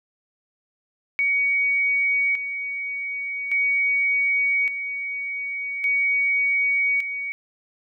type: tone with tremolo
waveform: sine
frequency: 2248 Hz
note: C#7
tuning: 24 cents sharp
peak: -18 dBFS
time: 1.19-7.32 s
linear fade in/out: 0 ms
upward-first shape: square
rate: 0.43 Hz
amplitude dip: 60%
effects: none